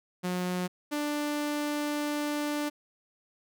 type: tone pair in turn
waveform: sawtooth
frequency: 180.6 / 295 Hz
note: F#3 / D4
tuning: -42 / +8 cents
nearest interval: minor sixth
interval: 850 cents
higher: second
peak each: -25 dBFS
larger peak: neither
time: 0.23-0.68 / 0.91-2.7 s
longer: second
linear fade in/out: 20 ms
effects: none